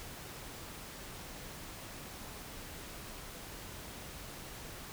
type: silence
effects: pink hiss -47 dBFS RMS until 4.92 s